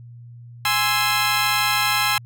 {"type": "chord", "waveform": "15% pulse", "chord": "Ab augmented", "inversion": "none", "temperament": "equal", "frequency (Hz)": [830.6, 1046.5, 1318.5], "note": ["Ab5", "C6", "E6"], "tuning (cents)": [0, 0, 0], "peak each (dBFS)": -16, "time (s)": [0.65, 2.18], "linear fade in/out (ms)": 2, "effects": ["added 119 Hz sine -38 dBFS peak until 2.25 s"]}